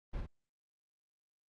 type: noise with echo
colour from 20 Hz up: brown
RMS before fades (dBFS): -38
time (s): 0.13-0.21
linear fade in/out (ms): 10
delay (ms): 56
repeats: 1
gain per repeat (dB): -4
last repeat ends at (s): 0.266
effects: low-pass 4000 Hz 12 dB/octave + Opus 32 kbps